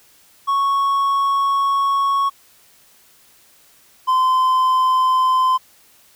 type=tone pair in turn; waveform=triangle; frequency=1107 / 1030.6 Hz; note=C#6 / C6; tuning=-3 / -27 cents; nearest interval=minor second; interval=124 cents; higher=first; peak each=-13 / -11 dBFS; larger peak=second; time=0.47-2.3 / 4.07-5.58 s; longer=first; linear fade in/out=20 ms; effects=white hiss -52 dBFS RMS until 6.15 s